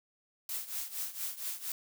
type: noise with tremolo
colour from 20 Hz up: blue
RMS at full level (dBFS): -35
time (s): 0.49-1.72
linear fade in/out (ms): 2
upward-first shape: triangle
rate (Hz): 4.3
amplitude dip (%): 85
effects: none